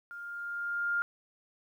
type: tone with level ramp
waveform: sine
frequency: 1405 Hz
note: F6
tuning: 10 cents sharp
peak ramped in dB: -41 to -26 dBFS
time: 0.11-1.02 s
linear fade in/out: 0 ms
effects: 11-bit